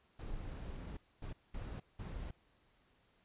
brown noise bursts at uneven times, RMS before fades -44 dBFS, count 4, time 0.19-0.97 / 1.22-1.33 / 1.54-1.8 / 1.99-2.31 s, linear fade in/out 5 ms, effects pink hiss -72 dBFS RMS until 3.24 s + resampled to 8000 Hz

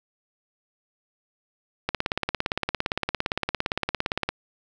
click train, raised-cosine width 0.3 ms, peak -8 dBFS, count 43, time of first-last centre 1.89-4.29 s, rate 17.5 Hz, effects none

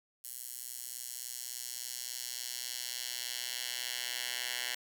10% pulse tone with high-pass filter sweep, 123.47 Hz, B2, in tune, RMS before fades -40 dBFS, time 0.24-4.75 s, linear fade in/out 5 ms, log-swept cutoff 9600 to 2300 Hz, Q 0.99, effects none

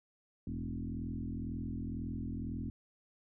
sine tone with frequency modulation, 160.4 Hz, E3, 47 cents flat, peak -36 dBFS, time 0.47-2.7 s, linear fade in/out 2 ms, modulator 42 Hz, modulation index 3, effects none

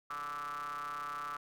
square ring-modulated tone, 73.9 Hz, D2, 11 cents sharp, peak -36 dBFS, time 0.1-1.37 s, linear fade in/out 5 ms, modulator 1240 Hz, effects none

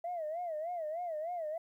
sine tone with vibrato, 659.3 Hz, E5, in tune, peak -34 dBFS, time 0.04-1.58 s, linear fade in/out 5 ms, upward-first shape sine, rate 3.3 Hz, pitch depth 150 cents each way, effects tanh soft clip ceiling -31 dBFS + 12-bit

